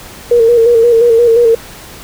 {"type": "tone with vibrato", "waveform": "sine", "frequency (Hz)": 466.2, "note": "A#4", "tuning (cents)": 0, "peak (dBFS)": -4, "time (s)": [0.31, 1.55], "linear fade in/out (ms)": 5, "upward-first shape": "square", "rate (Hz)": 5.7, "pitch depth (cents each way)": 42, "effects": ["pink hiss -32 dBFS RMS until 2.03 s"]}